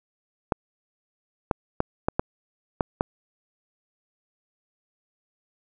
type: clicks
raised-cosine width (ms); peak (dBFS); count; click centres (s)
1; -7; 7; 0.522 / 1.512 / 1.804 / 2.085 / 2.195 / 2.808 / 3.009
effects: none